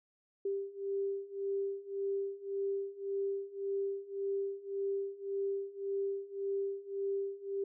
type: beating tone pair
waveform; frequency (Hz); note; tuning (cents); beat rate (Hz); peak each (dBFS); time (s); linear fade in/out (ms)
sine; 393.8 / 395.6; G4 / G4; +8 / +16; 1.8; -38 / -36; 0.45-7.64; 5
effects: none